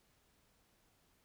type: silence
effects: pink hiss -73 dBFS RMS until 1.24 s